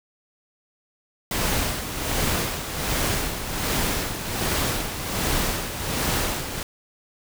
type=noise with tremolo; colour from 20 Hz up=pink; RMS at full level=-23 dBFS; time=1.31-6.63 s; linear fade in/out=2 ms; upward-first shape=sine; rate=1.3 Hz; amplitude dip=60%; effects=none